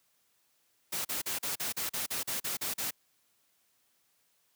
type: noise bursts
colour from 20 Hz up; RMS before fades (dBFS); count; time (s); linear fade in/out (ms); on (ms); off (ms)
white; -34; 12; 0.92-2.909; 10; 130; 39
effects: white hiss -72 dBFS RMS until 4.55 s + high-pass 80 Hz 12 dB/octave